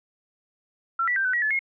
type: tone with pitch steps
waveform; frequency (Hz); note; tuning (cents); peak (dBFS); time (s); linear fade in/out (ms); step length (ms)
sine; 1354 / 1957 / 1574 / 1507 / 1916 / 1726 / 2156; E6 / B6 / G6 / F#6 / A#6 / A6 / C#7; +46 / -16 / +7 / +31 / +47 / -34 / -49; -21; 0.99-1.592; 5; 86
effects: none